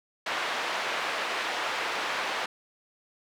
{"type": "band-pass noise", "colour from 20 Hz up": "pink", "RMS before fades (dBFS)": -31, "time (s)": [0.26, 2.46], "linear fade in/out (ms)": 5, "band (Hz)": [730, 3100], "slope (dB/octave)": 12, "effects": []}